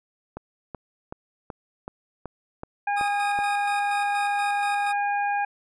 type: click train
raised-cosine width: 1 ms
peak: -20 dBFS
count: 9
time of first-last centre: 0.37-3.389 s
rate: 2.65 Hz
type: harmonic tone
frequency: 814 Hz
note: G#5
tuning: 35 cents flat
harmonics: 1 / 2 / 3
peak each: -23 / -30 / -35 dBFS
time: 2.87-5.45 s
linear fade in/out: 5 ms
type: tone with tremolo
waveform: 20% pulse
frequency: 1244.5 Hz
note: D#6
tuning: in tune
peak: -26 dBFS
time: 2.96-4.93 s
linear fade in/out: 20 ms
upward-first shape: square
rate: 4.2 Hz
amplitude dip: 50%
effects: resampled to 24000 Hz